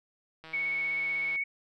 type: click train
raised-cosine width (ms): 0.3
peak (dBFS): -31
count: 148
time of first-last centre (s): 0.44-1.359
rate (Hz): 160
type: tone with vibrato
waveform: sine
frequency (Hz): 2217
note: C#7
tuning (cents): 0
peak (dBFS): -28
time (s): 0.53-1.44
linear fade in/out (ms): 10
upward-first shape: square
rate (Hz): 16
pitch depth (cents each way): 11
effects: none